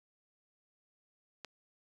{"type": "click", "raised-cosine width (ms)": 0.2, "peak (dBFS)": -26, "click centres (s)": 1.447, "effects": ["high-pass 200 Hz 12 dB/octave", "9-bit"]}